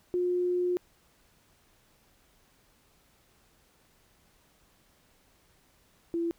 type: tone pair in turn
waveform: sine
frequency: 357.5 / 337.4 Hz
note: F4 / E4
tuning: +41 / +40 cents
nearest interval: minor second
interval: 101 cents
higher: first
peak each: -25 / -27 dBFS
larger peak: first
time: 0.14-0.77 / 6.14-6.31 s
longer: first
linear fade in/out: 0 ms
effects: pink hiss -65 dBFS RMS until 6.38 s